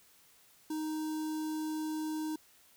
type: tone with notch filter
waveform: square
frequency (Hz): 311.1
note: D#4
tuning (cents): 0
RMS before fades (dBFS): -36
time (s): 0.7-2.36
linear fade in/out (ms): 5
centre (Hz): 2200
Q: 0.62
effects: white hiss -63 dBFS RMS until 2.76 s